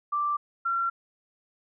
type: tone pair in turn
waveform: sine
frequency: 1174.7 / 1365.5 Hz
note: D6 / F6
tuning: 0 / -39 cents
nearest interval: minor third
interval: 261 cents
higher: second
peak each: -24 dBFS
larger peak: neither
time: 0.12-0.37 / 0.65-0.9 s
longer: neither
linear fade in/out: 10 ms
effects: none